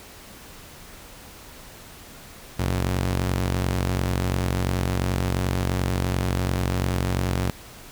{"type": "ring-modulated tone", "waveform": "sawtooth", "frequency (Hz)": 91.6, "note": "F#2", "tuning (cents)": -17, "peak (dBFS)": -15, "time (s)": [2.59, 7.5], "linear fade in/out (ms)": 0, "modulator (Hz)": 24.4, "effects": ["pink hiss -44 dBFS RMS until 7.91 s"]}